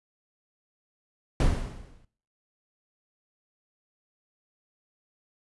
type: noise with exponential decay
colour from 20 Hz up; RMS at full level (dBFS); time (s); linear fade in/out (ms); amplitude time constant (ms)
brown; -19; 1.4-2.05; 2; 140
effects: noise-tail reverb RT60 0.5 s tail -19 dB re dry + resampled to 24000 Hz